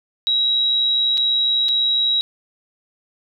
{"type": "tone with dropouts", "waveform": "sine", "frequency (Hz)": 3856, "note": "B7", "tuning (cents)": -42, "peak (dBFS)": -15, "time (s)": [0.27, 2.21], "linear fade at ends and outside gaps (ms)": 0, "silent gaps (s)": [[1.173, 1.178], [1.684, 1.689]], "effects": []}